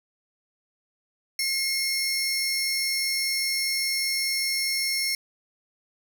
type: tone pair together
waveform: sawtooth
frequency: 2151 / 5420 Hz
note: C7 / E8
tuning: +47 / +47 cents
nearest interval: octave + major third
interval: 1600 cents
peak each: -24 dBFS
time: 1.39-5.15 s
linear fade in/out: 2 ms
effects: none